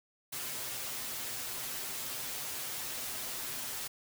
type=noise with comb filter; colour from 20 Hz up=white; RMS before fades=-39 dBFS; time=0.32-3.88 s; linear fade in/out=10 ms; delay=7.8 ms; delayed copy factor=+0.7; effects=none